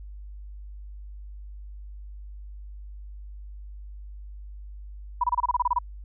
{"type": "tone bursts", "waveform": "sine", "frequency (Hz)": 980, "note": "B5", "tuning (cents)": -14, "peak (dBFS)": -19, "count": 11, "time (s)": [5.21, 5.788], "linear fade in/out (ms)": 5, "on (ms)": 28, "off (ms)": 27, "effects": ["added 50 Hz sine -38 dBFS peak until 6.04 s"]}